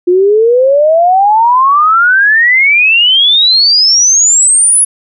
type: exponential sweep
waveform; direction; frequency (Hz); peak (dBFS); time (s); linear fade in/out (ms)
sine; up; 349.2 to 10548; -4; 0.07-4.85; 10
effects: none